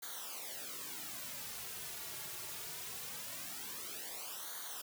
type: noise with flanger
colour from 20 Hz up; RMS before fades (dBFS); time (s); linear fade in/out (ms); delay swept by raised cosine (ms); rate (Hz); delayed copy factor
white; -45; 0.02-4.82; 10; 0.38 to 3.98; 0.22; -0.85
effects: none